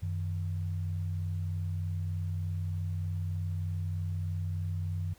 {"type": "tone pair together", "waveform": "sine", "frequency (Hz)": [93, 156.28], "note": ["F#2", "D#3"], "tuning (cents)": [9, 8], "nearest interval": "major sixth", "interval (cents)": 899, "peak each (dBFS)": [-31, -39], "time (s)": [0.02, 5.14], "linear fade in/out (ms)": 10, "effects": ["pink hiss -61 dBFS RMS until 5.18 s"]}